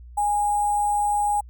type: tone with sample-and-hold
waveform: sine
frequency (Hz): 826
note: G#5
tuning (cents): -10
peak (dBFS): -19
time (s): 0.17-1.41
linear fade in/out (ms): 10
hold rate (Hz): 8820
effects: added 60 Hz sine -40 dBFS peak until 1.49 s